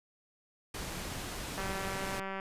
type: low-pass noise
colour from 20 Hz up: pink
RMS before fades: -40 dBFS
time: 0.74-2.2 s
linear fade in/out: 5 ms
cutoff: 12000 Hz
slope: 12 dB/octave
type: click train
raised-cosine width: 0.5 ms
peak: -24 dBFS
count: 159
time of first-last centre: 1.58-2.399 s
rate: 193 Hz
effects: resampled to 32000 Hz